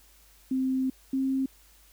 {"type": "tone pair in turn", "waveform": "sine", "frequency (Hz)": [261.6, 266.5], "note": ["C4", "C4"], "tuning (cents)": [0, 32], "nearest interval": "unison", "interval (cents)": 32, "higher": "second", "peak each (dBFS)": -24, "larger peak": "neither", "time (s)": [[0.51, 0.9], [1.13, 1.46]], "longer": "first", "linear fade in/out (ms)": 5, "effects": ["added 50 Hz sine -59 dBFS peak until 1.92 s", "white hiss -59 dBFS RMS until 1.92 s"]}